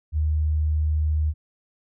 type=tone; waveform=sine; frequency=76.8 Hz; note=D#2; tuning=22 cents flat; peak=-19 dBFS; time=0.12-1.34 s; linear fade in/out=50 ms; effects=none